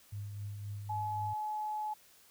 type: tone with tremolo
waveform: sine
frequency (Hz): 102.4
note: G#2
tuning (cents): -24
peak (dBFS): -37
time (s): 0.12-1.34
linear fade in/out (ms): 10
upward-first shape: triangle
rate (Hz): 3.8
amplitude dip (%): 40
type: tone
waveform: sine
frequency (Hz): 852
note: G#5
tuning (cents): +44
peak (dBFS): -34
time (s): 0.89-1.94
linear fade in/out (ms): 10
effects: white hiss -62 dBFS RMS until 2.3 s